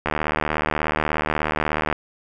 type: click train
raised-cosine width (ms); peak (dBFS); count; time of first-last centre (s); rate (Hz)
0.5; -6; 144; 0.06-1.927; 76.6
effects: none